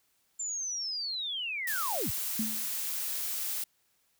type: linear sweep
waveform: sine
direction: down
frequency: 7270 to 46.33 Hz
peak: -32 dBFS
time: 0.39-2.11 s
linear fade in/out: 10 ms
type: noise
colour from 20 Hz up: blue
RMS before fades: -34 dBFS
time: 1.67-3.64 s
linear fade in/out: 5 ms
type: tone with exponential decay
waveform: sine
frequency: 220 Hz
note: A3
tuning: in tune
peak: -27 dBFS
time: 2.39-2.72 s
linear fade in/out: 5 ms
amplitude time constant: 70 ms
effects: white hiss -72 dBFS RMS until 4.19 s